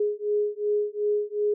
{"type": "beating tone pair", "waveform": "sine", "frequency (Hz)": [415.3, 418], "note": ["G#4", "G#4"], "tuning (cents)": [0, 11], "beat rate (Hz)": 2.7, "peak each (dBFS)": -26, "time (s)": [0, 1.54], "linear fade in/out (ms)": 5, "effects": []}